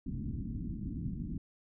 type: low-pass noise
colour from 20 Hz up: white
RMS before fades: -38 dBFS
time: 0.06-1.38 s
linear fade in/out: 5 ms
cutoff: 270 Hz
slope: 48 dB/octave
effects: none